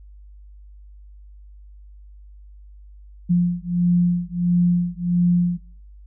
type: beating tone pair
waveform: sine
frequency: 174.8 / 176.3 Hz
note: F3 / F3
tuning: +2 / +17 cents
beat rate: 1.5 Hz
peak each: -19 dBFS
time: 3.29-5.58 s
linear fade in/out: 20 ms
effects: noise-tail reverb RT60 0.5 s tail -23 dB re dry + added 50 Hz sine -41 dBFS peak until 6.06 s